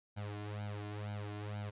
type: tone with flanger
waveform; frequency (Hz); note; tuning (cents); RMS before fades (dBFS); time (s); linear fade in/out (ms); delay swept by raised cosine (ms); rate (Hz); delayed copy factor
sawtooth; 103.83; G#2; 0; -42; 0.16-1.71; 20; 1.3 to 2.9; 2.1; +1
effects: resampled to 8000 Hz